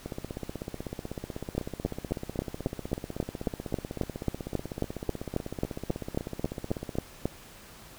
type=two click trains; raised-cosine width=2 ms; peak=-21 / -13 dBFS; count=112 / 22; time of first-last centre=0.06-6.954 / 1.58-7.256 s; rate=16.1 / 3.7 Hz; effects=pink hiss -50 dBFS RMS until 7.98 s